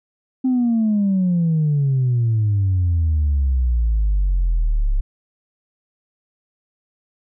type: exponential sweep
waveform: sine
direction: down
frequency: 262.6 to 33.45 Hz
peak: -13 dBFS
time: 0.44-5.01 s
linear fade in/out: 10 ms
effects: tanh soft clip ceiling -12 dBFS